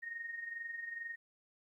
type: tone with amplitude modulation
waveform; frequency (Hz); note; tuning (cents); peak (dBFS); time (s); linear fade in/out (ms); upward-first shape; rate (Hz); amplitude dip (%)
sine; 1856; A#6; -8; -38; 0.02-1.16; 20; sine; 22.3; 60
effects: 13-bit